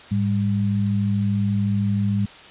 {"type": "tone pair together", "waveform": "sine", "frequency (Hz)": [106.32, 199.9], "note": ["G#2", "G3"], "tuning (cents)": [41, 34], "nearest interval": "major seventh", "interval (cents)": 1093, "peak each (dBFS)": -21, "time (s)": [0.11, 2.26], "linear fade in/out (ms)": 10, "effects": ["white hiss -43 dBFS RMS until 2.5 s", "resampled to 8000 Hz"]}